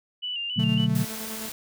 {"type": "tone with vibrato", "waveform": "sine", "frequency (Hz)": 2882, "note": "F#7", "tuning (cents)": -46, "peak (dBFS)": -28, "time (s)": [0.22, 0.87], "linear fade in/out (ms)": 20, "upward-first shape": "square", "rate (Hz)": 3.6, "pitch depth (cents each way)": 51}
{"type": "chord", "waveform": "sine", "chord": "B minor seventh", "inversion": "none", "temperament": "just", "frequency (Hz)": [123.47, 148.16, 185.21, 222.2], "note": ["B2", "D3", "F#3", "A3"], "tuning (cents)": [0, 16, 2, 17], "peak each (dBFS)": -26, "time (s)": [0.56, 1.05], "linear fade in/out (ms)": 20}
{"type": "tone with tremolo", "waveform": "sawtooth", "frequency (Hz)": 220, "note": "A3", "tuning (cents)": 0, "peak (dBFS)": -31, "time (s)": [0.59, 1.49], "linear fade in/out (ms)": 5, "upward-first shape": "square", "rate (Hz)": 9.8, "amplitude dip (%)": 40}
{"type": "noise", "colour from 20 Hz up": "white", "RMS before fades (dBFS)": -36, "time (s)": [0.95, 1.52], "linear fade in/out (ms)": 2}
{"effects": []}